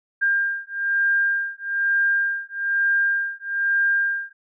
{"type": "beating tone pair", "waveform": "sine", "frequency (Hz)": [1600, 1601.1], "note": ["G6", "G6"], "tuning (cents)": [35, 36], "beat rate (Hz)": 1.1, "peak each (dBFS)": -22, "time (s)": [0.21, 4.33], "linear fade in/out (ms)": 20, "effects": []}